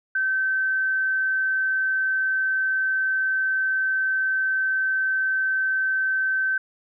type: tone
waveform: sine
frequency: 1542 Hz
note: G6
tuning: 29 cents flat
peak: -20 dBFS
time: 0.15-6.58 s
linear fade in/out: 5 ms
effects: none